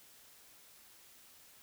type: silence
effects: white hiss -60 dBFS RMS until 1.62 s